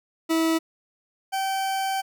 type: tone pair in turn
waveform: 40% pulse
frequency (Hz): 324.9 / 772.7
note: E4 / G5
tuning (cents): -25 / -25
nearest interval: octave + minor third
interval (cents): 1500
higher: second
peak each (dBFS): -19 / -23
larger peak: first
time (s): 0.29-0.59 / 1.32-2.02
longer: second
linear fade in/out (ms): 20
effects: none